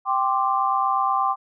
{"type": "chord", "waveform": "sine", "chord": "G suspended fourth", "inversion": "none", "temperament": "equal", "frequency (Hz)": [784, 1046.5, 1174.7], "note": ["G5", "C6", "D6"], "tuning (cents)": [0, 0, 0], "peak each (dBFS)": -23, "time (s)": [0.05, 1.36], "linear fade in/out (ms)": 50, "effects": []}